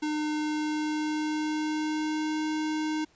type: tone with pitch glide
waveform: square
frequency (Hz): 303.7 to 309.2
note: D#4 to D#4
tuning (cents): -42 to -11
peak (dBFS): -28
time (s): 0.02-3.05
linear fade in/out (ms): 10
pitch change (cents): +31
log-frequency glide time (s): 0.31-2.45
effects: pink hiss -63 dBFS RMS until 3.15 s + resampled to 16000 Hz